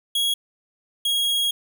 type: tone pair in turn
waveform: 45% pulse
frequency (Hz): 3318 / 3295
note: G#7 / G#7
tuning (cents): -2 / -14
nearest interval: unison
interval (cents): 12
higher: first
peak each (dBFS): -19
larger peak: neither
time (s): 0.15-0.34 / 1.05-1.51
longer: second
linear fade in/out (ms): 5
effects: none